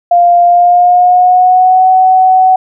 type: tone with pitch glide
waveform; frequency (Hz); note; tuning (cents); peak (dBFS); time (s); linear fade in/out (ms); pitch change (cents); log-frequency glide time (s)
sine; 698.5 to 748.6; F5 to F#5; 0 to +20; -3; 0.11-2.56; 5; +120; 0.44-1.88
effects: none